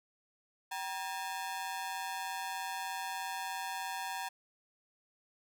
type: ring-modulated tone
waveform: sawtooth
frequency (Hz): 860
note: A5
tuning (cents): -40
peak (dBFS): -30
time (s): 0.71-4.29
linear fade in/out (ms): 10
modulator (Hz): 88.4
effects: none